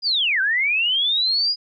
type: linear two-way sweep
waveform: sine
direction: down then up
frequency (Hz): 4976 to 1504 to 4976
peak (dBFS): -17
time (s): 0.02-1.56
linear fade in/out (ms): 50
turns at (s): 0.41
effects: none